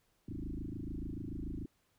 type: tone with frequency modulation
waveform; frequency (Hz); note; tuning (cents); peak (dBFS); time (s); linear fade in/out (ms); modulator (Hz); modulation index
sine; 120; B2; -49; -38; 0.28-1.66; 5; 26.9; 7.6
effects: pink hiss -75 dBFS RMS until 1.98 s